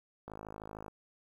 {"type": "click train", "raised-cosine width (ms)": 1, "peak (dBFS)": -30, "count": 33, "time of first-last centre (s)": [0.28, 0.882], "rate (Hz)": 53.2, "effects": ["10-bit"]}